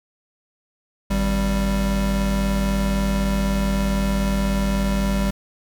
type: tone pair together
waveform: square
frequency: 51.91 / 196 Hz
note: G#1 / G3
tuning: 0 / 0 cents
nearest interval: octave + major seventh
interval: 2300 cents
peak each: -22 dBFS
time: 1.1-5.31 s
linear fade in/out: 10 ms
effects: none